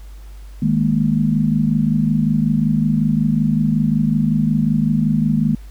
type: chord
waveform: sine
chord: D# suspended fourth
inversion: none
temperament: equal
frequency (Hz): 155.56 / 207.7 / 233.1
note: D#3 / G#3 / A#3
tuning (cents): 0 / 0 / 0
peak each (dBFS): -18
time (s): 0.62-5.55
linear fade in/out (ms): 5
effects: added 50 Hz sine -33 dBFS peak until 5.7 s + pink hiss -51 dBFS RMS until 5.7 s